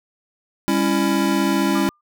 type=chord; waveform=square; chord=C# diminished; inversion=second; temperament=just; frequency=199.57 / 277.2 / 332.6 Hz; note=G3 / C#4 / E4; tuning=+31 / 0 / +16 cents; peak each=-22 dBFS; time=0.68-1.89 s; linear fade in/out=0 ms
type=tone with exponential decay; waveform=sine; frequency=1199 Hz; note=D6; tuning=36 cents sharp; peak=-27 dBFS; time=1.75-2.01 s; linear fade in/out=5 ms; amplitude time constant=56 ms
effects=none